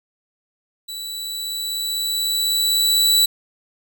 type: tone with level ramp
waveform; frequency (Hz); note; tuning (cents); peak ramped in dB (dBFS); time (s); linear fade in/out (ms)
sawtooth; 3947; B7; -2; -26 to -9; 0.88-3.26; 10
effects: none